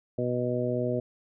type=harmonic tone; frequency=123.47 Hz; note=B2; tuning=in tune; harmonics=1 / 2 / 3 / 4 / 5; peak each=-32 / -32 / -32 / -32 / -32 dBFS; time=0.18-1 s; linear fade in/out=5 ms; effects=none